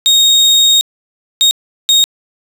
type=tone bursts at uneven times; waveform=35% pulse; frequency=3729 Hz; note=A#7; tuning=in tune; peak=-4 dBFS; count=3; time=0.06-0.81 / 1.41-1.51 / 1.89-2.04 s; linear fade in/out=0 ms; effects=resampled to 32000 Hz + 7-bit